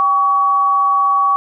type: tone pair together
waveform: sine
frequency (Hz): 790.1 / 1129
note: G5 / C#6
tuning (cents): +13 / +31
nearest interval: tritone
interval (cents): 618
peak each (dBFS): -21 / -11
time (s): 0-1.36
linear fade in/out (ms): 0
effects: none